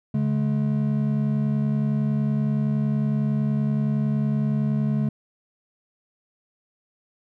triangle tone pair together, 142.03 / 212.8 Hz, C#3 / G#3, +42 / +42 cents, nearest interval perfect fifth, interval 700 cents, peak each -21 dBFS, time 0.14-5.09 s, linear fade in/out 5 ms, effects none

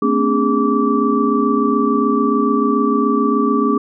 sine tone cluster, 223.2 / 259.3 / 286.2 / 411.9 / 1159 Hz, A3 / C4 / D4 / G#4 / D6, +25 / -15 / -45 / -14 / -23 cents, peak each -19 dBFS, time 0.02-3.78 s, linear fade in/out 5 ms, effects none

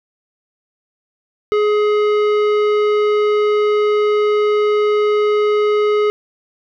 triangle tone with tanh clipping, 420 Hz, G#4, 19 cents sharp, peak -14 dBFS, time 1.52-6.1 s, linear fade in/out 0 ms, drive 18 dB, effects none

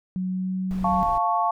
sine tone with pitch glide, 185 to 186.93 Hz, F#3 to F#3, 0 to +18 cents, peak -24 dBFS, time 0.16-1.03 s, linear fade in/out 0 ms, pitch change +18 cents, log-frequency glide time 0.27-0.55 s
brown noise, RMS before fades -35 dBFS, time 0.71-1.18 s, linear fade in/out 0 ms
sine chord, F augmented, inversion none, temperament equal, 698.5 / 880 / 1108.7 Hz, F5 / A5 / C#6, 0 / 0 / 0 cents, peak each -24 dBFS, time 0.84-1.51 s, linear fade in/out 5 ms
effects none

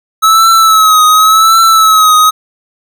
square tone with vibrato, 1294 Hz, E6, 32 cents flat, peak -4 dBFS, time 0.22-2.31 s, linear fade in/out 20 ms, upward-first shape triangle, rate 0.9 Hz, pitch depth 64 cents each way, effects none

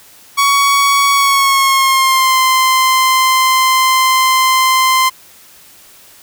sawtooth tone with pitch glide, 1121 to 1039.9 Hz, C#6 to C6, +19 to -11 cents, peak -5 dBFS, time 0.37-5.1 s, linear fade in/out 20 ms, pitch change -130 cents, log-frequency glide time 1.14-2.39 s, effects white hiss -42 dBFS RMS until 6.22 s

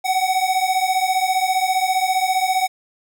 square beating tone pair, 745 / 760 Hz, F#5 / F#5, +12 / +46 cents, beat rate 15 Hz, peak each -20 / -21 dBFS, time 0.04-2.68 s, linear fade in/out 20 ms, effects none

